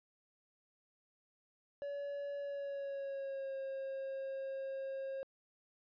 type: tone with pitch glide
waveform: triangle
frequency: 568 to 538.6 Hz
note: C#5 to C#5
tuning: +42 to -50 cents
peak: -37 dBFS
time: 1.82-5.23 s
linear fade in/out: 0 ms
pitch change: -92 cents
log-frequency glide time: 2.39-3.56 s
effects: resampled to 11025 Hz